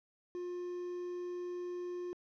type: tone with quantisation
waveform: triangle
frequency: 355.4 Hz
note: F4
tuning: 30 cents sharp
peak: -36 dBFS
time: 0.35-2.13 s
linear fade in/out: 0 ms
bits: 9
effects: low-pass 3000 Hz 12 dB/octave